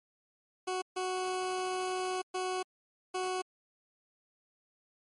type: tone bursts at uneven times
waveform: 20% pulse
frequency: 370 Hz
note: F#4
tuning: in tune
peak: -27 dBFS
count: 4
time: 0.67-0.82 / 0.96-2.22 / 2.34-2.63 / 3.14-3.42 s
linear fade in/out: 10 ms
effects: MP3 48 kbps